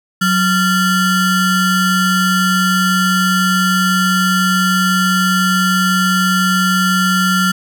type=ring-modulated tone; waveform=square; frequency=784 Hz; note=G5; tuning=in tune; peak=-9 dBFS; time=0.21-7.52 s; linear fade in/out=10 ms; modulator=599 Hz; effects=none